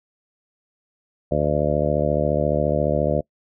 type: harmonic tone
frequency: 74.4 Hz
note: D2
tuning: 23 cents sharp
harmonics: 1 / 2 / 3 / 4 / 5 / 6 / 7 / 8 / 9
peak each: -28 / -25 / -28 / -29 / -29 / -29 / -25 / -23 / -29 dBFS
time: 1.31-3.21 s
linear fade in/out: 10 ms
effects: noise-tail reverb RT60 0.1 s tail -24 dB re dry